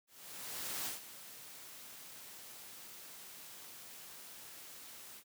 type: noise with ADSR envelope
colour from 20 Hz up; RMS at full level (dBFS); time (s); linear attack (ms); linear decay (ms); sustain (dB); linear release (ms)
white; -39; 0.07-5.24; 790; 140; -13; 70
effects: high-pass 100 Hz 12 dB/octave